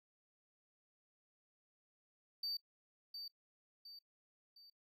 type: tone with echo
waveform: triangle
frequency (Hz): 4612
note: D8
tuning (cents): -32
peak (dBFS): -37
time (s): 2.43-2.57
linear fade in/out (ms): 5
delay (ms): 710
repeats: 3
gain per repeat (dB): -7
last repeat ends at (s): 4.7
effects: noise-tail reverb RT60 0.1 s tail -20 dB re dry